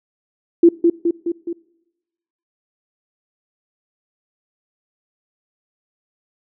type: tone with echo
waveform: sine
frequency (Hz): 340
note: F4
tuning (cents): -46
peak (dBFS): -5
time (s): 0.63-0.69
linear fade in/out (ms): 5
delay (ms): 210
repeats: 4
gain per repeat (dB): -4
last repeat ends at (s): 1.53
effects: noise-tail reverb RT60 1.0 s tail -23 dB re dry

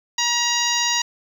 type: harmonic tone with a mistuned harmonic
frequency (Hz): 955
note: A#5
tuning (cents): +42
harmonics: 1 / 2 / 3 / 4 / 5 / 6 / 7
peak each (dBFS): -26 / -26 / -26 / -26 / -26 / -26 / -26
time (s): 0.18-1.02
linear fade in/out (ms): 5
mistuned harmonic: 3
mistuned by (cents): -23
effects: 7-bit

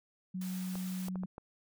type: tone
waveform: sine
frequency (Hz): 185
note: F#3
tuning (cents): 0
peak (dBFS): -35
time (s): 0.34-1.26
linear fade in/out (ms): 10
type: high-pass noise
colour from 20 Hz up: white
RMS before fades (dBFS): -49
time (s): 0.41-1.09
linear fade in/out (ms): 5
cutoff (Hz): 490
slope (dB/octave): 24
type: clicks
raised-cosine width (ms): 1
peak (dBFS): -30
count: 5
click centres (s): 0.755 / 1.084 / 1.157 / 1.235 / 1.381
effects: none

